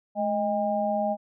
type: tone cluster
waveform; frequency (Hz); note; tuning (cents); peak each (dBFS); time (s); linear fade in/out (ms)
sine; 213.3 / 624 / 806; G#3 / D#5 / G5; +46 / +5 / +48; -30 / -26 / -28; 0.15-1.17; 50
effects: none